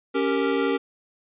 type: chord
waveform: square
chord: G diminished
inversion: second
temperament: equal with one note detuned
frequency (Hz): 277.2 / 392 / 464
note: Db4 / G4 / Bb4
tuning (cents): 0 / 0 / -8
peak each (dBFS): -26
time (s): 0.14-0.78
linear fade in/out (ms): 20
effects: resampled to 8000 Hz